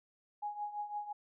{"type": "tone with tremolo", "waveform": "sine", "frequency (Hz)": 830.6, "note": "G#5", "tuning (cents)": 0, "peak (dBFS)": -34, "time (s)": [0.42, 1.13], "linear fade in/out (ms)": 10, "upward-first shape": "triangle", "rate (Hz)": 5.9, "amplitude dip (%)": 80, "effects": []}